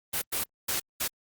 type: noise bursts at uneven times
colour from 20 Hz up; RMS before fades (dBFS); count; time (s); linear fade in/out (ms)
white; -29; 4; 0.13-0.22 / 0.32-0.44 / 0.68-0.8 / 1-1.08; 10
effects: Opus 32 kbps